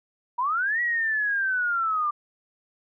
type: linear two-way sweep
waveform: sine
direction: up then down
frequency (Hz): 938 to 1938 to 1177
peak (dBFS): -22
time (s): 0.38-2.11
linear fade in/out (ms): 10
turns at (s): 0.81
effects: none